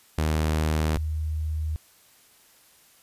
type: tone pair in turn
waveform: sawtooth / sine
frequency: 77.78 / 77.78 Hz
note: D#2 / D#2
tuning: 0 / 0 cents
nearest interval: unison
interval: 0 cents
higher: neither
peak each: -18 / -25 dBFS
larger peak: first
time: 0.18-0.97 / 0.97-1.76 s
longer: neither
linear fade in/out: 0 ms
effects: white hiss -57 dBFS RMS until 3.02 s + resampled to 32000 Hz